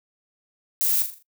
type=noise with echo; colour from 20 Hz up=violet; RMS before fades=-22 dBFS; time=0.81-1.02 s; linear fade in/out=0 ms; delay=41 ms; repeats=5; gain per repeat=-7 dB; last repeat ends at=1.225 s; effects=noise-tail reverb RT60 0.1 s tail -22 dB re dry